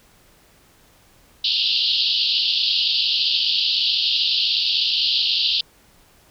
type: band-pass noise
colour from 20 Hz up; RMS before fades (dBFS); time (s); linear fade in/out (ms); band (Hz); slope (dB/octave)
white; -20; 1.44-5.61; 5; 2800 to 4800; 96
effects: pink hiss -54 dBFS RMS until 6.3 s